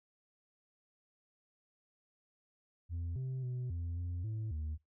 sine tone with pitch steps, 85.1 / 130.4 / 125.1 / 85.3 / 87.7 / 109.5 / 77.3 Hz, F2 / C3 / B2 / F2 / F2 / A2 / D#2, -44 / -5 / +23 / -40 / +8 / -8 / -11 cents, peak -33 dBFS, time 2.89-4.78 s, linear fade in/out 50 ms, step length 270 ms, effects noise-tail reverb RT60 0.2 s tail -25 dB re dry + tanh soft clip ceiling -35 dBFS

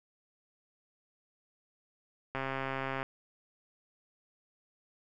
click train, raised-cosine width 0.5 ms, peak -20 dBFS, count 92, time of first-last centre 2.35-3.029 s, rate 134 Hz, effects none

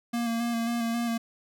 square tone with vibrato, 233.1 Hz, A#3, in tune, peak -27 dBFS, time 0.13-1.18 s, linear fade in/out 10 ms, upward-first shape square, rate 3.7 Hz, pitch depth 21 cents each way, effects none

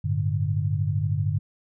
sine chord, G suspended second, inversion none, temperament equal with one note detuned, 98 / 110.89 / 146.83 Hz, G2 / A2 / D3, 0 / +14 / 0 cents, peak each -25 / -28 / -26 dBFS, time 0.04-1.39 s, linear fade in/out 10 ms, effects none

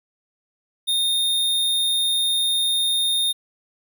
square tone, 3664 Hz, A#7, 31 cents flat, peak -19 dBFS, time 0.87-3.33 s, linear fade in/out 20 ms, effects 10-bit

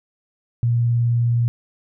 sine tone with vibrato, 118.6 Hz, A#2, 30 cents sharp, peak -15 dBFS, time 0.63-1.48 s, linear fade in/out 0 ms, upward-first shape sine, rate 19 Hz, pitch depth 11 cents each way, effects none

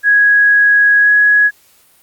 sine tone with pitch glide, 1661.2 to 1674.7 Hz, G#6 to G#6, 0 to +14 cents, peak -6 dBFS, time 0.03-1.51 s, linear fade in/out 50 ms, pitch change +14 cents, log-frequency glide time 1.01-1.1 s, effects white hiss -50 dBFS RMS until 2.02 s + Opus 48 kbps

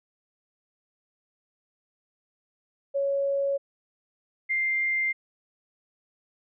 sine tone pair in turn, 556 / 2099 Hz, C#5 / C7, +5 / +5 cents, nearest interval octave + major seventh, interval 2300 cents, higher second, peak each -23 dBFS, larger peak neither, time 2.94-3.58 / 4.49-5.13 s, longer neither, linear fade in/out 20 ms, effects none

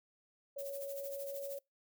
sine tone, 557 Hz, C#5, 8 cents sharp, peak -40 dBFS, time 0.56-1.59 s, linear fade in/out 10 ms
violet noise with tremolo, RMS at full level -46 dBFS, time 0.58-1.59 s, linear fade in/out 10 ms, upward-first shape sine, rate 13 Hz, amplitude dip 70%
effects noise-tail reverb RT60 0.2 s tail -25 dB re dry

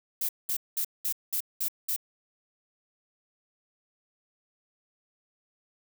violet noise bursts, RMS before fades -29 dBFS, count 7, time 0.21-1.963 s, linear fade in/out 5 ms, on 79 ms, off 200 ms, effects none

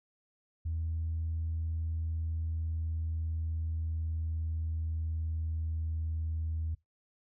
sine tone with pitch glide, 81.2 to 80.08 Hz, E2 to E2, -26 to -50 cents, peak -30 dBFS, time 0.65-6.75 s, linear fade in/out 10 ms, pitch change -24 cents, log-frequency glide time 1.33-6.14 s, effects noise-tail reverb RT60 0.2 s tail -24 dB re dry + tanh soft clip ceiling -27 dBFS

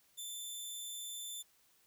15% pulse tone, 3537 Hz, A7, 8 cents sharp, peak -35 dBFS, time 0.17-1.43 s, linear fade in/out 20 ms, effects white hiss -70 dBFS RMS until 1.86 s

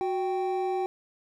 triangle tone pair together, 368.6 / 781 Hz, F#4 / G5, -7 / -7 cents, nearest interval octave + minor second, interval 1300 cents, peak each -26 / -28 dBFS, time 0.01-0.86 s, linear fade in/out 0 ms, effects none

